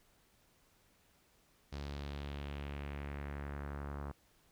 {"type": "tone with low-pass filter sweep", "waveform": "sawtooth", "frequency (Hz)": 71.3, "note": "C#2", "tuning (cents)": 49, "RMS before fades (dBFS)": -43, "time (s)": [1.72, 4.12], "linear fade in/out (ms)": 10, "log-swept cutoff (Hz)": [4900, 1200], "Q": 2, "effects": ["pink hiss -70 dBFS RMS until 4.51 s"]}